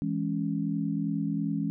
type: chord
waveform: sine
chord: C# minor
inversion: first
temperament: equal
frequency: 164.81 / 207.7 / 277.2 Hz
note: E3 / G#3 / C#4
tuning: 0 / 0 / 0 cents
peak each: -31 dBFS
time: 0.02-1.7 s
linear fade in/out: 0 ms
effects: none